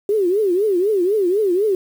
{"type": "tone with vibrato", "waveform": "sine", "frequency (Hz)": 389.5, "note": "G4", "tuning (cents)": -11, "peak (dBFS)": -14, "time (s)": [0.09, 1.75], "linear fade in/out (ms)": 2, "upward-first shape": "triangle", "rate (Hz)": 4, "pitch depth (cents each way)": 240, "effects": ["7-bit"]}